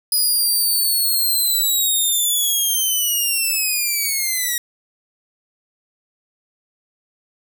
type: linear sweep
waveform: 5% pulse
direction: down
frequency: 4978 to 1891 Hz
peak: -9 dBFS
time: 0.12-4.58 s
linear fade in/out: 2 ms
effects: 8-bit